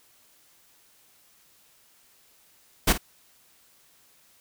pink noise with echo, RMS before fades -19 dBFS, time 2.87-2.93 s, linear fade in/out 10 ms, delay 50 ms, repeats 1, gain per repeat -13 dB, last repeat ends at 2.98 s, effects white hiss -60 dBFS RMS until 4.4 s

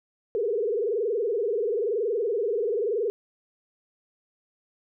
sine tone with frequency modulation, 440.6 Hz, A4, 2 cents sharp, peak -23 dBFS, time 0.35-3.1 s, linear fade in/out 0 ms, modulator 21 Hz, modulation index 2.2, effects none

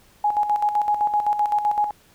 sine tone with tremolo, 834 Hz, G#5, 7 cents sharp, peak -16 dBFS, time 0.24-1.91 s, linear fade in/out 5 ms, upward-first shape square, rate 7.8 Hz, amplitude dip 60%, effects pink hiss -55 dBFS RMS until 2.14 s

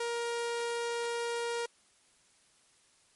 sawtooth tone, 470.6 Hz, A#4, 16 cents sharp, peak -28 dBFS, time 0-1.66 s, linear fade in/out 5 ms, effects white hiss -66 dBFS RMS until 3.15 s + MP3 48 kbps

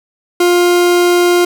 40% pulse tone, 352.3 Hz, F4, 15 cents sharp, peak -7 dBFS, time 0.4-1.45 s, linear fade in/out 5 ms, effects none

